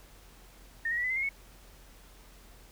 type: tone with pitch steps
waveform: sine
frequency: 1829 / 1886.9 / 1946.7 / 2008 / 2072 / 2138 / 2205 Hz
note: A#6 / A#6 / B6 / B6 / C7 / C7 / C#7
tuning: -33 / +21 / -25 / +28 / -17 / +37 / -10 cents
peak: -28 dBFS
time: 0.85-1.291 s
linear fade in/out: 5 ms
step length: 63 ms
effects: added 44 Hz sine -54 dBFS peak until 2.71 s + pink hiss -57 dBFS RMS until 2.71 s